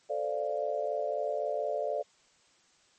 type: chord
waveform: sine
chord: D minor seventh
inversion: second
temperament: equal with one note detuned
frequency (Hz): 440 / 523.3 / 587.3 / 693.2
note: A4 / C5 / D5 / F5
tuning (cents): 0 / 0 / 0 / -13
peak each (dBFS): -36 / -37 / -32 / -36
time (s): 0.09-2.03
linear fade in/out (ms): 20
effects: white hiss -65 dBFS RMS until 2.98 s + MP3 32 kbps